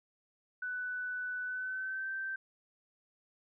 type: tone with pitch glide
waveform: sine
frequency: 1492 to 1558.1 Hz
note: F#6 to G6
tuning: +14 to -11 cents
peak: -35 dBFS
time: 0.62-2.36 s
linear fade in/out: 5 ms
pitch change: +75 cents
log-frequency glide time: 1.44-2.1 s
effects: none